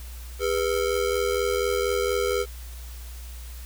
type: ring-modulated tone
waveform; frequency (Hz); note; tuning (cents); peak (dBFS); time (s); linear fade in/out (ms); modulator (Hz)
square; 447.4; A4; +29; -20; 0.39-2.46; 50; 42.1
effects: added 60 Hz sine -36 dBFS peak until 3.65 s + white hiss -47 dBFS RMS until 3.65 s